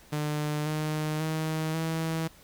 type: tone with pitch steps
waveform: sawtooth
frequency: 150 / 153.86 / 157.82 / 161.88 Hz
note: D3 / D#3 / D#3 / E3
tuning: +37 / -19 / +25 / -31 cents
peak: -24 dBFS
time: 0.12-2.28 s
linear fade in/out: 10 ms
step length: 540 ms
effects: pink hiss -55 dBFS RMS until 2.43 s